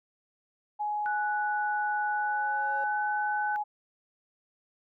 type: tone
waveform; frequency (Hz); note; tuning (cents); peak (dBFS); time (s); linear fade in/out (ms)
sine; 838; G#5; +15; -28; 0.79-3.64; 20
type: tone with pitch glide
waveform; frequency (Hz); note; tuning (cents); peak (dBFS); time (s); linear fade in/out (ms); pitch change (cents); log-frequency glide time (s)
sine; 1480 to 1505; F#6 to F#6; 0 to +29; -31; 1.06-3.56; 0; +29; 2.11-3
type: tone with exponential growth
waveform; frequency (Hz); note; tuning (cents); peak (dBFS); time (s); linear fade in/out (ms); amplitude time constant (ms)
triangle; 549; C#5; -17; -35; 1.69-2.84; 1; 250
effects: none